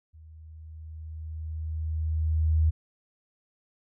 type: tone with level ramp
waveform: sine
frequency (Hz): 79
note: D#2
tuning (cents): +27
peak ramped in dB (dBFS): -47 to -18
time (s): 0.13-2.71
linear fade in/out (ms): 20
effects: none